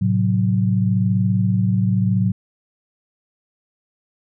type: chord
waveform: sine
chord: F# diminished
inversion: first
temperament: equal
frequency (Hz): 110 / 130.81 / 185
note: A2 / C3 / F#3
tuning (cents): 0 / 0 / 0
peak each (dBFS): -18 / -24 / -18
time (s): 0.01-2.32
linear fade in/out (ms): 10
effects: none